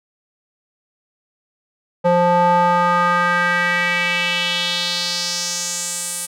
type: tone with band-pass filter sweep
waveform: square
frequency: 175.6 Hz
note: F3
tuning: 10 cents sharp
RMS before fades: -18 dBFS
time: 2.04-6.27 s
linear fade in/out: 20 ms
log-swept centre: 650 to 9700 Hz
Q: 2.9
effects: none